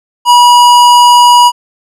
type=tone with hard clipping; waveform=sine; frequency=969 Hz; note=B5; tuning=33 cents flat; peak=-3 dBFS; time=0.25-1.52 s; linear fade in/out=50 ms; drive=16 dB; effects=none